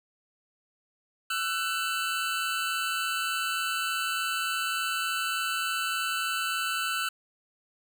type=tone pair together; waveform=25% pulse; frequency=1334.6 / 1498 Hz; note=E6 / F#6; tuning=+21 / +21 cents; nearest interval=major second; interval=200 cents; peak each=-27 dBFS; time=1.3-7.09 s; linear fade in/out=5 ms; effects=none